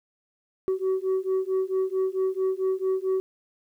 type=beating tone pair; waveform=sine; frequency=376.1 / 380.6 Hz; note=F#4 / F#4; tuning=+28 / +49 cents; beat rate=4.5 Hz; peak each=-24 dBFS; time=0.68-3.2 s; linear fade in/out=0 ms; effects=tanh soft clip ceiling -20 dBFS + 10-bit